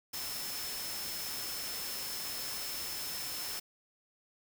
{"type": "tone in noise", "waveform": "sine", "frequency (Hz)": 5274, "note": "E8", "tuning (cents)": 0, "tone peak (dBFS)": -42, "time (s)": [0.13, 3.6], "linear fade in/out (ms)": 10, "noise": "white", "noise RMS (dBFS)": -40, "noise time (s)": [0.13, 3.6], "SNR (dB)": -5, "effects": []}